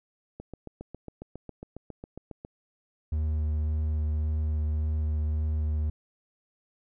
click train, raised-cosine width 2 ms, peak -26 dBFS, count 16, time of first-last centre 0.4-2.449 s, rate 7.32 Hz
triangle tone with vibrato, 76.7 Hz, D#2, 24 cents flat, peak -23 dBFS, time 3.12-5.9 s, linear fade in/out 5 ms, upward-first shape sine, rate 1.8 Hz, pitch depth 12 cents each way
effects none

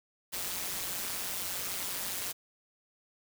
white noise with amplitude modulation, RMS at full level -33 dBFS, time 0.32-2.33 s, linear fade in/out 20 ms, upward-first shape sine, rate 184 Hz, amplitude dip 70%, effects none

